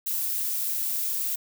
violet noise, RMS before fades -28 dBFS, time 0.06-1.36 s, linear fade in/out 10 ms, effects none

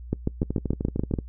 two click trains, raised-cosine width 3 ms, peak -14 / -10 dBFS, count 11 / 8, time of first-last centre 0.43-1.188 / 0.13-1.139 s, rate 13.2 / 6.94 Hz, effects noise-tail reverb RT60 0.1 s tail -23 dB re dry + added 60 Hz sine -37 dBFS peak until 1.28 s

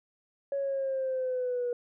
sine linear sweep, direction down, 559 to 482.5 Hz, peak -27 dBFS, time 0.52-1.73 s, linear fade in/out 2 ms, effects tanh soft clip ceiling -24 dBFS

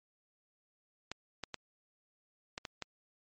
clicks, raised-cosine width 0.2 ms, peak -21 dBFS, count 6, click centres 1.116 / 1.437 / 1.543 / 2.579 / 2.652 / 2.823 s, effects MP3 32 kbps

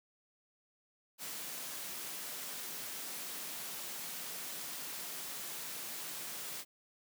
white high-pass noise, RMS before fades -43 dBFS, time 1.18-6.65 s, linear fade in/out 50 ms, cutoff 130 Hz, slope 48 dB/octave, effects none

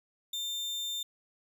35% pulse tone, 3600 Hz, A7, 39 cents sharp, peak -31 dBFS, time 0.33-1.03 s, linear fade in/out 5 ms, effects none

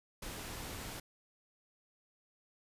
pink noise, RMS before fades -44 dBFS, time 0.22-1 s, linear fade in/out 5 ms, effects resampled to 32000 Hz

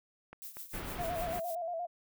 click train, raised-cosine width 0.5 ms, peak -32 dBFS, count 4, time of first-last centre 0.33-1.048 s, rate 4.18 Hz
violet noise with tremolo, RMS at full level -43 dBFS, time 0.42-1.55 s, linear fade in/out 0 ms, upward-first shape triangle, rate 6.7 Hz, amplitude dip 80%
pink low-pass noise, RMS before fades -41 dBFS, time 0.73-1.4 s, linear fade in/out 10 ms, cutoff 2800 Hz, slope 12 dB/octave
sine tone with vibrato, 682 Hz, F5, 41 cents flat, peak -34 dBFS, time 0.98-1.87 s, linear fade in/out 20 ms, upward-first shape square, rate 8.6 Hz, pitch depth 61 cents each way
effects none

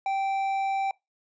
sine tone with hard clipping, 780 Hz, G5, 9 cents flat, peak -26 dBFS, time 0.06-0.91 s, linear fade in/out 2 ms, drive 6 dB, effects noise-tail reverb RT60 0.2 s tail -23 dB re dry + resampled to 16000 Hz

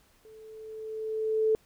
sine tone with level ramp, 437.7 Hz, A4, 9 cents flat, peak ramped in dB -49 to -20 dBFS, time 0.25-1.55 s, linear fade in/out 0 ms, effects pink hiss -64 dBFS RMS until 1.65 s

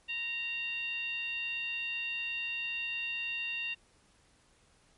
sine tone with frequency modulation, 2765 Hz, F7, 18 cents flat, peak -33 dBFS, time 0.08-3.75 s, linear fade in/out 20 ms, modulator 904 Hz, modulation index 0.62, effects pink hiss -66 dBFS RMS until 4.97 s + MP3 48 kbps

